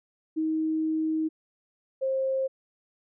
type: tone pair in turn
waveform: sine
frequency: 315.9 / 531.3 Hz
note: D#4 / C5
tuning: +26 / +26 cents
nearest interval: major sixth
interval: 900 cents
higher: second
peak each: -24 dBFS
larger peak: neither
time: 0.36-1.29 / 2.01-2.48 s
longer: first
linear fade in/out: 20 ms
effects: none